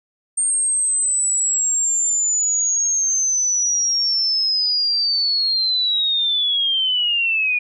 sine linear sweep, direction down, 8680 to 2432 Hz, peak -16 dBFS, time 0.37-7.59 s, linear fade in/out 10 ms, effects none

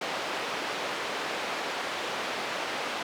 pink band-pass noise, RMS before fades -33 dBFS, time 0.01-3.03 s, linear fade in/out 5 ms, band 450 to 3600 Hz, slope 12 dB/octave, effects none

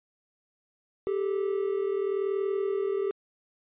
triangle tone pair together, 392 / 432.9 Hz, G4 / A4, 0 / -28 cents, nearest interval major second, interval 172 cents, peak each -25 / -30 dBFS, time 1.07-3.11 s, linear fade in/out 0 ms, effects resampled to 8000 Hz

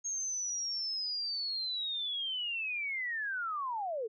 sine linear sweep, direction down, 6530 to 415.3 Hz, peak -33 dBFS, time 0.04-4.08 s, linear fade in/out 20 ms, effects none

